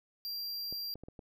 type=tone; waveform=square; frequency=4743 Hz; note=D8; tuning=16 cents sharp; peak=-37 dBFS; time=0.25-0.94 s; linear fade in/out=0 ms
type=clicks; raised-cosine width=2 ms; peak=-34 dBFS; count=5; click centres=0.726 / 0.956 / 1.036 / 1.085 / 1.192 s
effects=none